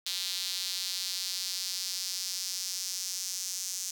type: tone with high-pass filter sweep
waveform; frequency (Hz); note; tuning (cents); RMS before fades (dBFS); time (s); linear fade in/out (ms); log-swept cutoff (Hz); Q
square; 92.5; F#2; 0; -35; 0.06-3.91; 5; 4000 to 6100; 2.8
effects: none